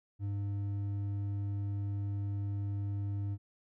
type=tone with hard clipping; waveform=sine; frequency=100.6 Hz; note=G2; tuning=45 cents sharp; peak=-34 dBFS; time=0.19-3.38 s; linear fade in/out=50 ms; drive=5 dB; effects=none